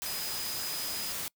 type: tone in noise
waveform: sine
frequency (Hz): 4986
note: D#8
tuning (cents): +3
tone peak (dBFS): -38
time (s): 0.06-1.12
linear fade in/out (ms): 0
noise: white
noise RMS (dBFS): -36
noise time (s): 0.02-1.28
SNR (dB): -5
effects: noise-tail reverb RT60 0.1 s tail -26 dB re dry